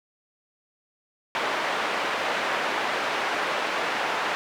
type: band-pass noise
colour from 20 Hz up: pink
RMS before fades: -27 dBFS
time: 1.35-4.35 s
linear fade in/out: 0 ms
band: 590 to 2500 Hz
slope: 12 dB/octave
effects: none